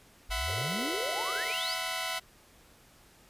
sine exponential sweep, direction up, 43.47 to 5360 Hz, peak -34 dBFS, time 0.29-1.75 s, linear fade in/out 10 ms
10% pulse chord, E suspended second, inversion none, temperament equal with one note detuned, 659.3 / 740 / 1010.3 Hz, E5 / F#5 / B5, 0 / 0 / +39 cents, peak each -28 dBFS, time 0.3-2.2 s, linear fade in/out 20 ms
white band-pass noise, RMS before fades -44 dBFS, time 0.47-1.53 s, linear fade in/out 20 ms, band 370 to 550 Hz, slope 48 dB/octave
effects pink hiss -59 dBFS RMS until 3.29 s + resampled to 32000 Hz

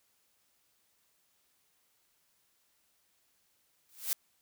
blue noise with exponential growth, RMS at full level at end -28 dBFS, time 3.89-4.13 s, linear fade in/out 0 ms, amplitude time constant 51 ms, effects white hiss -73 dBFS RMS until 4.41 s

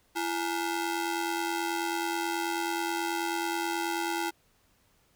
sawtooth ring-modulated tone, 587.3 Hz, D5, in tune, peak -22 dBFS, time 0.15-4.31 s, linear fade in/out 20 ms, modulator 249 Hz, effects pink hiss -67 dBFS RMS until 5.15 s

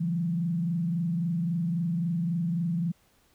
sine tone with frequency modulation, 169.8 Hz, F3, 48 cents flat, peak -25 dBFS, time 0-2.92 s, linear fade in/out 10 ms, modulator 23.7 Hz, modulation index 0.6, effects pink hiss -65 dBFS RMS until 3.34 s

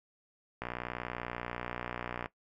click train, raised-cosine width 0.5 ms, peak -21 dBFS, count 100, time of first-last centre 0.62-2.259 s, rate 60.4 Hz, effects noise-tail reverb RT60 0.1 s tail -17 dB re dry

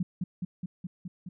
sine tone with echo, 179.5 Hz, F3, 48 cents sharp, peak -25 dBFS, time 0-0.03 s, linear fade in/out 5 ms, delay 210 ms, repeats 6, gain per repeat -2 dB, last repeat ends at 1.29 s, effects none

